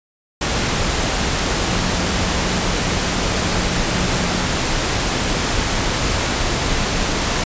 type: tone in noise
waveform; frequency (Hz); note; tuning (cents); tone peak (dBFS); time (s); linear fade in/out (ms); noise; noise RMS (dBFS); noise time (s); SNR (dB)
sine; 180.4; F#3; -44; -26; 1.67-4.47; 5; pink; -19; 0.41-7.44; -10
effects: resampled to 16000 Hz